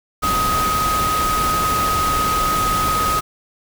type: tone in noise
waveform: sine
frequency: 1258 Hz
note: D#6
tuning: 19 cents sharp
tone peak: -17 dBFS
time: 0.22-3.21 s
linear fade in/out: 20 ms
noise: pink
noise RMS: -23 dBFS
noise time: 0.22-3.21 s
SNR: +3 dB
effects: none